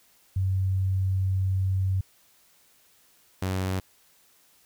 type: tone pair in turn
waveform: sine / sawtooth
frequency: 94.9 / 93.81 Hz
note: F#2 / F#2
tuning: +44 / +24 cents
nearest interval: unison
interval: 20 cents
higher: first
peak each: -22 dBFS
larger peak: neither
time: 0.36-2.01 / 3.42-3.8 s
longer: first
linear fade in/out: 5 ms
effects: white hiss -61 dBFS RMS until 4.65 s